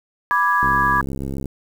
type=chord; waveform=sine; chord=G# diminished; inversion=first; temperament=equal; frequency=987.8 / 1174.7 / 1661.2 Hz; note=B5 / D6 / G#6; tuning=0 / 0 / 0 cents; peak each=-19 dBFS; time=0.31-1.01 s; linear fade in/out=0 ms
type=click train; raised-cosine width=3 ms; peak=-15 dBFS; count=57; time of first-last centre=0.63-1.457 s; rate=67.7 Hz
effects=7-bit